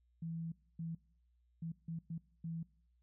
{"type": "tone bursts at uneven times", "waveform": "sine", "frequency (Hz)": 164.81, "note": "E3", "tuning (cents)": 0, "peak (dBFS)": -39, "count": 6, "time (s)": [[0.22, 0.52], [0.79, 0.95], [1.62, 1.72], [1.88, 1.99], [2.1, 2.18], [2.44, 2.63]], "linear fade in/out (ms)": 5, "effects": ["noise-tail reverb RT60 0.6 s tail -22 dB re dry", "added 60 Hz sine -70 dBFS peak until 3.02 s"]}